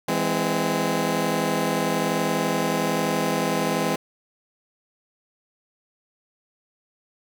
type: chord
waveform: 15% pulse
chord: E augmented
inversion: none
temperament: just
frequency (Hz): 164.81 / 206 / 257.5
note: E3 / G#3 / B#3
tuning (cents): 0 / -14 / -28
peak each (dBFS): -20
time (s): 0.08-3.96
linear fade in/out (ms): 5
effects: none